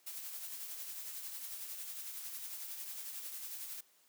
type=noise with tremolo; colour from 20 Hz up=blue; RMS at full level=-43 dBFS; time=0.06-3.81 s; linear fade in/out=10 ms; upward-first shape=triangle; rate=11 Hz; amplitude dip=45%; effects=white hiss -69 dBFS RMS until 4.08 s + high-pass 200 Hz 12 dB/octave